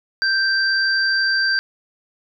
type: tone pair together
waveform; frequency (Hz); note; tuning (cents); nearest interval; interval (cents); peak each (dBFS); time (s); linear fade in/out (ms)
sine; 1568 / 4699; G6 / D8; 0 / 0; octave + perfect fifth; 1900; -17 / -21; 0.22-1.59; 0
effects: none